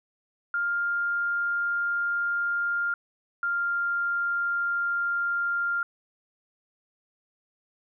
sine tone pair in turn, 1402 / 1396.5 Hz, F6 / F6, +6 / -1 cents, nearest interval unison, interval 7 cents, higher first, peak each -24 / -24 dBFS, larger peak neither, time 0.54-2.94 / 3.43-5.83 s, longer neither, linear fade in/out 2 ms, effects none

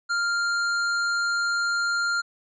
square tone, 1397 Hz, F6, in tune, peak -23 dBFS, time 0.09-2.22 s, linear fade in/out 20 ms, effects resampled to 16000 Hz

